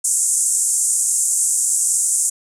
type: band-pass noise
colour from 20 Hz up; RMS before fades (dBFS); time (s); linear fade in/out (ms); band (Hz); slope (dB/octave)
pink; -18; 0.04-2.3; 10; 7100 to 9600; 48
effects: none